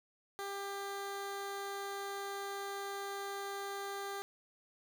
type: tone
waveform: 15% pulse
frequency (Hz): 397.4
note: G4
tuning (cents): +24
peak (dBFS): -33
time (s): 0.39-4.22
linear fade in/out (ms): 0
effects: none